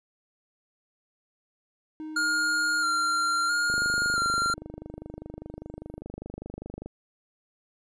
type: tone with exponential decay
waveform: triangle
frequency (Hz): 311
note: D#4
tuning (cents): -1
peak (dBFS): -32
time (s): 2-6.01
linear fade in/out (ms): 0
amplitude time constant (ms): 870
type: tone with vibrato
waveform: square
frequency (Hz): 1400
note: F6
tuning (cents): +4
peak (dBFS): -24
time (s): 2.16-4.54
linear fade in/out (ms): 5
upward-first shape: square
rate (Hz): 0.75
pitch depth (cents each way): 24
type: click train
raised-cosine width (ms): 2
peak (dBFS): -24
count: 80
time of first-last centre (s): 3.7-6.86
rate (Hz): 25
effects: resampled to 22050 Hz